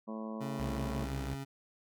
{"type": "harmonic tone", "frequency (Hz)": 110, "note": "A2", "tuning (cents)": 0, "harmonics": [2, 3, 4, 5, 6, 7, 8, 9, 10], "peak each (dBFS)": [-39, -49, -49, -47, -50, -56, -58, -50, -52], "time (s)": [0.07, 1.06], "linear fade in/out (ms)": 20}
{"type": "tone", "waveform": "25% pulse", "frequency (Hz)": 136.8, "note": "C#3", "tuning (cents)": -23, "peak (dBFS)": -35, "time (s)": [0.4, 1.45], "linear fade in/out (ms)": 20}
{"type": "tone with vibrato", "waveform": "sawtooth", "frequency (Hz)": 65.41, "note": "C2", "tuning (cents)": 0, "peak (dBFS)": -33, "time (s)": [0.59, 1.35], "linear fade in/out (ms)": 10, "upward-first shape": "sine", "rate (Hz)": 12, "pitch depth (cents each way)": 12}
{"effects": []}